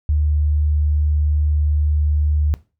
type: tone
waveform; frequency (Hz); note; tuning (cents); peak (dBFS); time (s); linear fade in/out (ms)
sine; 74.8; D2; +32; -14; 0.09-2.54; 0
effects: noise-tail reverb RT60 0.3 s tail -18 dB re dry